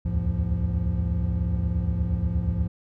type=tone cluster; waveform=triangle; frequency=66.9 / 75.5 / 83.7 / 107.1 / 172.6 Hz; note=C2 / D2 / E2 / A2 / F3; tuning=+39 / +48 / +27 / -46 / -20 cents; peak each=-27 dBFS; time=0.05-2.68 s; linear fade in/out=10 ms; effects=none